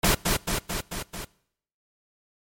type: noise with echo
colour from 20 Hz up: pink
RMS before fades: -20 dBFS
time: 0.03-0.15 s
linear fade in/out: 10 ms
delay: 220 ms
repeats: 5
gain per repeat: -3 dB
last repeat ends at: 1.25 s
effects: noise-tail reverb RT60 0.7 s tail -23 dB re dry + MP3 64 kbps